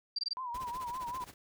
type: tone bursts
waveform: sine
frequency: 4699 Hz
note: D8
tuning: in tune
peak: -31 dBFS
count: 4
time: 0.16-0.334 s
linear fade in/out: 5 ms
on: 27 ms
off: 22 ms
type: tone with vibrato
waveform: sine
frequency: 990 Hz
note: B5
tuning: 4 cents sharp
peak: -36 dBFS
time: 0.37-1.24 s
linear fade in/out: 0 ms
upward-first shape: triangle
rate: 5.3 Hz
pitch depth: 110 cents each way
type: noise with tremolo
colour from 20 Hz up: pink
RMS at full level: -47 dBFS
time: 0.54-1.34 s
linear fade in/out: 5 ms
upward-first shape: sine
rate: 15 Hz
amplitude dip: 85%
effects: none